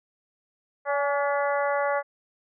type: harmonic tone with a mistuned harmonic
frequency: 285.1 Hz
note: C#4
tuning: 49 cents sharp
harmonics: 2 / 3 / 4 / 5 / 6 / 7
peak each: -25 / -29 / -31 / -33 / -35 / -36 dBFS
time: 0.85-2.03 s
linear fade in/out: 50 ms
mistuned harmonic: 3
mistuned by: -29 cents
effects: none